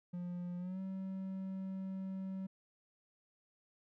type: tone with pitch glide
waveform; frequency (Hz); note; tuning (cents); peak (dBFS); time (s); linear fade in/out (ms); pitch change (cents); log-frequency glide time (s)
triangle; 176.8 to 190.59; F3 to G3; +22 to -48; -37; 0.13-2.47; 10; +130; 0.58-0.8
effects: none